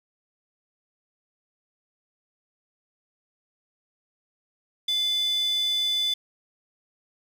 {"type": "tone with high-pass filter", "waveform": "square", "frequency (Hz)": 698.5, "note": "F5", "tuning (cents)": 0, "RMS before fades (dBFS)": -25, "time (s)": [4.88, 6.14], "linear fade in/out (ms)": 5, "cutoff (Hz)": 3500, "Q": 9.9, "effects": []}